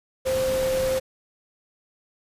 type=tone in noise; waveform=sine; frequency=523 Hz; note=C5; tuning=1 cent flat; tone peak=-21 dBFS; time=0.25-1 s; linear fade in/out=20 ms; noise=pink; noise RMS=-32 dBFS; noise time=0.25-1 s; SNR=+8 dB; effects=resampled to 32000 Hz